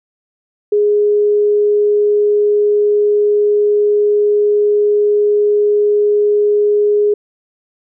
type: tone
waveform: sine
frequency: 415.3 Hz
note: G#4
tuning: in tune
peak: -9 dBFS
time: 0.72-7.14 s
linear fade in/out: 5 ms
effects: none

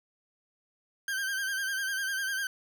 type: tone with vibrato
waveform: 40% pulse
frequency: 1574 Hz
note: G6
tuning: 7 cents sharp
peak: -29 dBFS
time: 1.08-2.47 s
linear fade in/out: 2 ms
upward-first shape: sine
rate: 10 Hz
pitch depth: 56 cents each way
effects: none

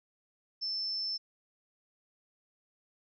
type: tone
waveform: sine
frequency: 5300 Hz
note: E8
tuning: 9 cents sharp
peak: -32 dBFS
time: 0.61-1.18 s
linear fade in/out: 20 ms
effects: none

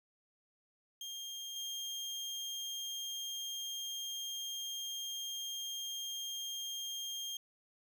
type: tone with level steps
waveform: 30% pulse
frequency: 3212 Hz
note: G7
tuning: 41 cents sharp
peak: -39 / -36 dBFS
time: 1.01-7.37 s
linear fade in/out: 2 ms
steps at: 1.56 s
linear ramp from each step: 2 ms
effects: none

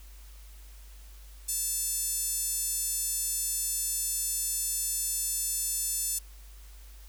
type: tone with high-pass filter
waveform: 5% pulse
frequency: 880 Hz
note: A5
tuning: in tune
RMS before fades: -31 dBFS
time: 1.48-6.19 s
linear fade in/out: 10 ms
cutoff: 8400 Hz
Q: 1.1
effects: added 50 Hz sine -46 dBFS peak until 7.08 s + white hiss -57 dBFS RMS until 7.08 s

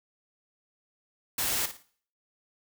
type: noise with echo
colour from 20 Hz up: white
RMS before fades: -29 dBFS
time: 1.38-1.66 s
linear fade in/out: 5 ms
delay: 56 ms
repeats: 3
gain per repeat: -11 dB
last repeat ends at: 1.828 s
effects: noise-tail reverb RT60 0.5 s tail -18 dB re dry

